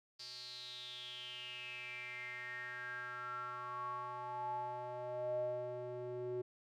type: tone with band-pass filter sweep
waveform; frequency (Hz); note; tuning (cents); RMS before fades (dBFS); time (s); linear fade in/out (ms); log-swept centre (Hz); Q
square; 123.47; B2; 0; -44; 0.19-6.42; 10; 4700 to 410; 8.6
effects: none